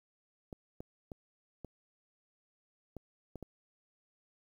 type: clicks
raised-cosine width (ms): 2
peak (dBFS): -30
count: 7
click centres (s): 0.528 / 0.805 / 1.118 / 1.647 / 2.967 / 3.357 / 3.427
effects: 10-bit